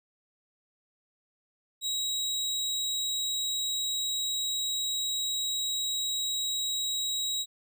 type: tone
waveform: 30% pulse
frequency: 3832 Hz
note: A#7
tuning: 47 cents sharp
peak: -26 dBFS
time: 1.81-7.46 s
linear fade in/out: 50 ms
effects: none